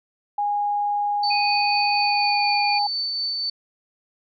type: tone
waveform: sine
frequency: 822 Hz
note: G#5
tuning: 18 cents flat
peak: -20 dBFS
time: 0.38-2.87 s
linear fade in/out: 5 ms
type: tone with tremolo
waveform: sine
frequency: 4525 Hz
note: C#8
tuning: 35 cents sharp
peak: -22 dBFS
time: 1.23-3.5 s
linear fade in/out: 5 ms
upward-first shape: triangle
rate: 4.1 Hz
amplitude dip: 25%
type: tone with pitch glide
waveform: sine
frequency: 2489 to 2422 Hz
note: D#7 to D#7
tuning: 0 to -47 cents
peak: -24 dBFS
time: 1.3-2.79 s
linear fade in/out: 10 ms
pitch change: -47 cents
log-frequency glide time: 1.96-2.54 s
effects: none